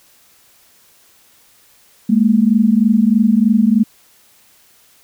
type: tone pair together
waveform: sine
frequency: 207.7 / 230.9 Hz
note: G#3 / A#3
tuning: 0 / -16 cents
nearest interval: major second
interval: 184 cents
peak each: -12 dBFS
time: 2.09-3.84 s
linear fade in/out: 10 ms
effects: white hiss -51 dBFS RMS until 5.03 s